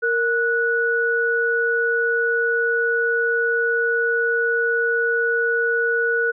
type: tone pair together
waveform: sine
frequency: 464 / 1471.9 Hz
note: A#4 / F#6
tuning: -8 / -9 cents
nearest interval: octave + minor sixth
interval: 1999 cents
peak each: -21 / -19 dBFS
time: 0.02-6.32 s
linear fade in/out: 20 ms
effects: none